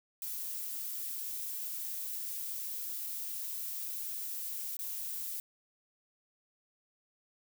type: noise with dropouts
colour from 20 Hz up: violet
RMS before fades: -39 dBFS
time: 0.22-5.4 s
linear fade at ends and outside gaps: 1 ms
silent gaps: 4.768-4.791 s
effects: none